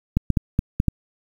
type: clicks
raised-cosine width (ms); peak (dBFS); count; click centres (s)
5; -5; 6; 0.17 / 0.303 / 0.372 / 0.591 / 0.801 / 0.883
effects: 7-bit